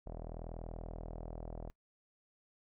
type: tone with low-pass filter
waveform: sawtooth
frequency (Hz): 40.56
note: E1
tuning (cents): -27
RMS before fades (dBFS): -45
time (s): 0.06-1.7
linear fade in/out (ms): 0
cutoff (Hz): 660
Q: 2.9
effects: noise-tail reverb RT60 0.1 s tail -22 dB re dry